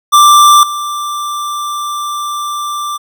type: tone with level steps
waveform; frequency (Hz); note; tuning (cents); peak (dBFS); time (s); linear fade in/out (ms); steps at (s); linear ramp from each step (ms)
square; 1179; D6; +6; -3 / -17; 0.12-2.98; 20; 0.63; 2
effects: none